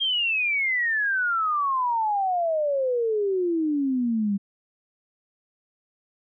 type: exponential sweep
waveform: sine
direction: down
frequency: 3241 to 194.7 Hz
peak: -21 dBFS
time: 0-4.38 s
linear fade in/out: 20 ms
effects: none